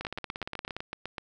two click trains, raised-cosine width 0.3 ms, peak -19 / -19 dBFS, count 14 / 10, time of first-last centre 0.01-0.766 / 0.05-1.182 s, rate 17.2 / 7.95 Hz, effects none

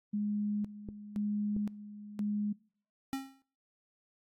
sine tone with tremolo, 207.7 Hz, G#3, in tune, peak -30 dBFS, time 0.13-2.53 s, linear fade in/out 10 ms, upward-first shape square, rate 0.97 Hz, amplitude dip 80%
clicks, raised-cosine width 3 ms, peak -29 dBFS, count 2, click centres 0.888 / 1.565 s
square tone with exponential decay, 269.3 Hz, C#4, 50 cents flat, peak -31 dBFS, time 3.13-3.42 s, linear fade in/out 0 ms, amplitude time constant 63 ms
effects noise-tail reverb RT60 0.5 s tail -23 dB re dry + AAC 64 kbps

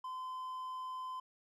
triangle tone, 1026 Hz, C6, 34 cents flat, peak -38 dBFS, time 0.04-1.2 s, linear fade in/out 5 ms, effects none

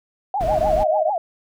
sine tone with vibrato, 732 Hz, F#5, 19 cents flat, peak -19 dBFS, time 0.34-1.18 s, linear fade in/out 2 ms, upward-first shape triangle, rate 6.8 Hz, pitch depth 290 cents each way
brown noise, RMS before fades -27 dBFS, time 0.4-0.84 s, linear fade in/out 10 ms
sine tone, 622.3 Hz, D#5, in tune, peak -18 dBFS, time 0.48-1.1 s, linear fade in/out 5 ms
effects none

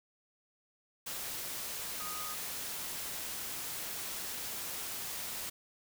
sine tone in noise, 1242 Hz, D#6, 3 cents flat, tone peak -43 dBFS, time 2-2.35 s, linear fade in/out 10 ms, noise white, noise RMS -40 dBFS, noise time 1.06-5.5 s, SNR -6 dB, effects none

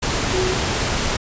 sine tone in noise, 370 Hz, F#4, in tune, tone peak -20 dBFS, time 0.33-0.54 s, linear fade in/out 10 ms, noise pink, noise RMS -21 dBFS, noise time 0.02-1.17 s, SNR -2 dB, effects resampled to 16000 Hz

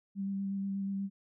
sine tone with vibrato, 196.3 Hz, G3, 3 cents sharp, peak -32 dBFS, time 0.15-1.1 s, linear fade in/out 50 ms, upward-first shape square, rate 8.3 Hz, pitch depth 11 cents each way, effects none

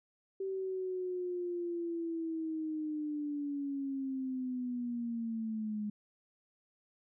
sine linear sweep, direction down, 387 to 207.7 Hz, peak -34 dBFS, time 0.4-5.9 s, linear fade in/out 5 ms, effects none

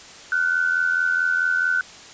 sine tone pair together, 1423.4 / 1508 Hz, F6 / F#6, +33 / +32 cents, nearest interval minor second, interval 99 cents, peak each -24 / -19 dBFS, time 0.32-1.81 s, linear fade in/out 2 ms, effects white hiss -42 dBFS RMS until 2.13 s + resampled to 16000 Hz

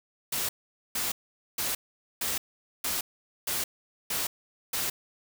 white noise bursts, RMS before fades -30 dBFS, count 8, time 0.32-4.9 s, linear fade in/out 5 ms, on 170 ms, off 460 ms, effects none

